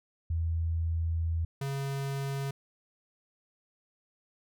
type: tone pair in turn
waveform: sine / square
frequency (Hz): 82.41 / 137.84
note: E2 / C#3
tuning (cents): 0 / -9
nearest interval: major sixth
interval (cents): 891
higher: second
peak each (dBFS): -27 / -32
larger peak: first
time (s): 0.3-1.45 / 1.61-2.51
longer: first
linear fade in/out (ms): 5
effects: none

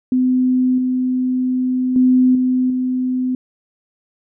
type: tone with level steps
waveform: sine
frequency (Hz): 254.5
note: C4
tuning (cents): -48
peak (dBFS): -12 / -15 / -9 / -13 / -16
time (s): 0.12-3.35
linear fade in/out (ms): 2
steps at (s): 0.78 / 1.96 / 2.35 / 2.7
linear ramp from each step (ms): 2
effects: none

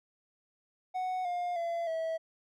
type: tone with pitch steps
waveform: triangle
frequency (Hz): 740 / 708.6 / 678.6 / 649.8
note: F#5 / F5 / F5 / E5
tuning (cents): 0 / +25 / -50 / -25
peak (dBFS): -29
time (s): 0.94-2.18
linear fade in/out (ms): 20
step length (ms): 310
effects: none

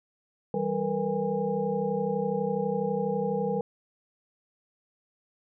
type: tone cluster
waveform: sine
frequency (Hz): 162.9 / 195.4 / 455.4 / 487.4 / 815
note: E3 / G3 / A#4 / B4 / G#5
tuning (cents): -20 / -5 / -40 / -23 / -33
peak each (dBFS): -36 / -31 / -31 / -30 / -35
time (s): 0.54-3.61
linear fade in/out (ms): 2
effects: none

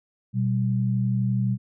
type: tone pair together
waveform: sine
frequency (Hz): 122.4 / 194.3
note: B2 / G3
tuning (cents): -15 / -15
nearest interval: minor sixth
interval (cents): 800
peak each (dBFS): -22 / -25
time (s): 0.33-1.58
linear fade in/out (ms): 50
effects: none

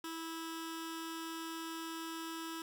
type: tone with notch filter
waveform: 15% pulse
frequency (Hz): 326.9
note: E4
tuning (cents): -14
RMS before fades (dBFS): -43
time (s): 0.04-2.62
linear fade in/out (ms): 2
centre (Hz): 660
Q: 1
effects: none

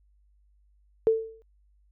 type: tone with exponential decay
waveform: sine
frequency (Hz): 446.3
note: A4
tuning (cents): +25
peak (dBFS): -15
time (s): 1.07-1.42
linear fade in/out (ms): 0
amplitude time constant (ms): 75
effects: added 50 Hz sine -60 dBFS peak until 1.91 s

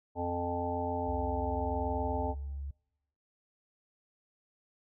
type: harmonic tone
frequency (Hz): 87.31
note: F2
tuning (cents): 0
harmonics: 1 / 3 / 5 / 7 / 9 / 10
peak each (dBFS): -38 / -38 / -38 / -38 / -38 / -38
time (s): 0.15-2.35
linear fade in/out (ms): 50
type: tone with pitch glide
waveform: sine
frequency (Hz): 66.4 to 69.82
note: C2 to C#2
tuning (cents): +26 to +13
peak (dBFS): -36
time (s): 1.07-2.71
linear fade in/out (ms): 5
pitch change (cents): +87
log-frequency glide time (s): 2.2-2.4
effects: noise-tail reverb RT60 1.0 s tail -26 dB re dry

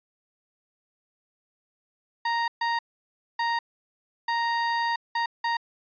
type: tone bursts at uneven times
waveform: 30% pulse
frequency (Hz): 932.3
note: A#5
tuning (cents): 0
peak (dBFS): -21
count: 6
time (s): 2.25-2.48 / 2.61-2.79 / 3.39-3.59 / 4.28-4.96 / 5.15-5.26 / 5.44-5.57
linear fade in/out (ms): 5
effects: resampled to 11025 Hz

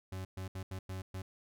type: tone bursts at uneven times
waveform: 40% pulse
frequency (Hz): 94.1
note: F#2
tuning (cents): +30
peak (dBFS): -38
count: 6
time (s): 0.12-0.25 / 0.37-0.48 / 0.55-0.63 / 0.71-0.79 / 0.89-1.02 / 1.14-1.22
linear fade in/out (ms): 5
effects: none

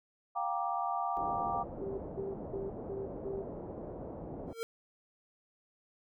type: chord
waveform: sine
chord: G minor seventh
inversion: third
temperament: just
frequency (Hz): 705.6 / 784 / 940.8 / 1176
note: F5 / G5 / Bb5 / D6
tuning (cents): +18 / 0 / +16 / +2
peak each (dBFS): -36 / -36 / -39 / -37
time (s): 0.35-1.64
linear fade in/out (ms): 20
type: low-pass noise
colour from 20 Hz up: white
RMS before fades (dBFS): -43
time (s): 1.17-4.53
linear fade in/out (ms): 0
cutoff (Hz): 620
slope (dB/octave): 24
type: tone bursts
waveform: sine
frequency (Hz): 392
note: G4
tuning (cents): 0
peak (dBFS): -36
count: 5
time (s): 1.81-3.42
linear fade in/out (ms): 5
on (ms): 170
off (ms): 190
type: tone with exponential growth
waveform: square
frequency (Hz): 456.8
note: A#4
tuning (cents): -35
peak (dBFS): -32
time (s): 4.47-4.63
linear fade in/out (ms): 0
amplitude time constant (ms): 33
effects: none

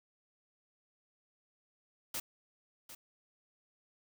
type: noise with echo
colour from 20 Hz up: white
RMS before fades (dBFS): -38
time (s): 2.14-2.2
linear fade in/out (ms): 5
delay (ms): 750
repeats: 1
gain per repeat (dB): -12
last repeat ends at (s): 2.95
effects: none

